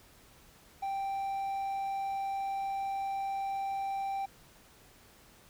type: tone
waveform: triangle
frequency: 784 Hz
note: G5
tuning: in tune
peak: -30 dBFS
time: 0.82-4.26 s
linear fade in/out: 10 ms
effects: pink hiss -59 dBFS RMS until 5.49 s